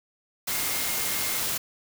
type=tone in noise; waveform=sine; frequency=2131 Hz; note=C7; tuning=31 cents sharp; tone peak=-38 dBFS; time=0.5-1.39 s; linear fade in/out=10 ms; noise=white; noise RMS=-28 dBFS; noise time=0.47-1.58 s; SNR=-13 dB; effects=none